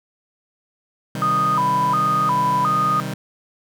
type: chord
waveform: sawtooth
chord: C minor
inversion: none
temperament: just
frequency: 130.81 / 156.98 / 196.22 Hz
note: C3 / Eb3 / G3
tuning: 0 / +16 / +2 cents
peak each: -25 dBFS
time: 1.15-3.14 s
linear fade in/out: 2 ms
type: tone with vibrato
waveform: sine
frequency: 1108.7 Hz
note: C#6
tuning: in tune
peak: -16 dBFS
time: 1.22-3 s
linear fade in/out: 0 ms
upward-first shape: square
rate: 1.4 Hz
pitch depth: 190 cents each way
effects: none